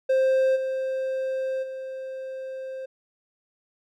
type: tone with level steps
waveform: triangle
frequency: 526 Hz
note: C5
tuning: 9 cents sharp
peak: -16 / -23 / -30 dBFS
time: 0.09-2.86 s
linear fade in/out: 10 ms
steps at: 0.55 / 1.62 s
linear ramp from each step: 20 ms
effects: none